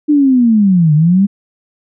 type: linear two-way sweep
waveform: sine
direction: down then up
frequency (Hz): 303.7 to 146.83 to 204.7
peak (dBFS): -6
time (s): 0.08-1.27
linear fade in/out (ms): 20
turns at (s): 0.94
effects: none